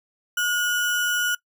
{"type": "tone with sample-and-hold", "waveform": "sine", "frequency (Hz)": 1444, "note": "F#6", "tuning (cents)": -43, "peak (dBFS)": -20, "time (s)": [0.37, 1.35], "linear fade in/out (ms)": 5, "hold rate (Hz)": 4410, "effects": ["noise-tail reverb RT60 0.1 s tail -21 dB re dry"]}